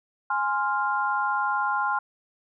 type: chord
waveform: sine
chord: F minor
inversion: first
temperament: equal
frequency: 830.6 / 1046.5 / 1396.9 Hz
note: Ab5 / C6 / F6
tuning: 0 / 0 / 0 cents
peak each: -27 dBFS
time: 0.3-1.99 s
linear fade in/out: 5 ms
effects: none